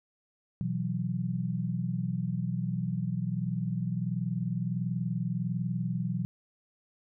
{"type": "chord", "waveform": "sine", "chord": "B suspended fourth", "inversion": "none", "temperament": "equal", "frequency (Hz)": [123.47, 164.81, 185], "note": ["B2", "E3", "F#3"], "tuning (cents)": [0, 0, 0], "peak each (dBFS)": -33, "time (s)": [0.61, 6.25], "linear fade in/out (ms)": 0, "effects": []}